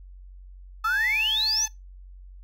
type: exponential sweep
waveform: sine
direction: up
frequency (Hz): 1274 to 6340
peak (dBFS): -21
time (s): 0.84-1.66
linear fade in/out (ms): 10
type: tone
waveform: 10% pulse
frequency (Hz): 870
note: A5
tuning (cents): -20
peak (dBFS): -27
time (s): 0.84-1.68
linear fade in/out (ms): 5
effects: noise-tail reverb RT60 0.2 s tail -21 dB re dry + added 46 Hz sine -42 dBFS peak until 2.43 s